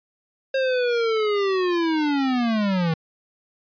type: linear sweep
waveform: square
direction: down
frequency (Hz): 538 to 157.5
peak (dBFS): -20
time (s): 0.54-2.94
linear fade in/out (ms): 5
effects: resampled to 11025 Hz